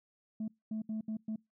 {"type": "tone bursts at uneven times", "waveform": "sine", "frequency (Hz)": 218.1, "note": "A3", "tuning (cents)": -15, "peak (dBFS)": -32, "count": 5, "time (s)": [[0.4, 0.48], [0.71, 0.82], [0.89, 1.01], [1.08, 1.17], [1.28, 1.36]], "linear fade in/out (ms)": 5, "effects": ["noise-tail reverb RT60 0.2 s tail -25 dB re dry", "tanh soft clip ceiling -32 dBFS"]}